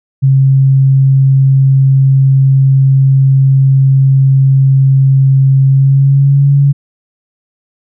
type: tone with pitch glide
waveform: sine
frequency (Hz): 134.9 to 140.47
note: C#3 to C#3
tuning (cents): -47 to +23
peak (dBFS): -4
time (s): 0.22-6.73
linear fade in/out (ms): 20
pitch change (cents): +70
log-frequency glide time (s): 5.66-6.51
effects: none